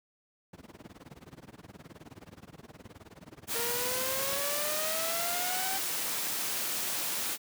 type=noise with tremolo; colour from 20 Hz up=brown; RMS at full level=-39 dBFS; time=0.53-4.42 s; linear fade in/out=5 ms; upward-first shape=sine; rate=19 Hz; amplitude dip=95%
type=noise; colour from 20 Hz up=white; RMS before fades=-33 dBFS; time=3.47-7.38 s; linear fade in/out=50 ms
type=exponential sweep; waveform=sawtooth; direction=up; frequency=462.1 to 778 Hz; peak=-31 dBFS; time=3.55-5.78 s; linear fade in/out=5 ms
effects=high-pass 150 Hz 12 dB/octave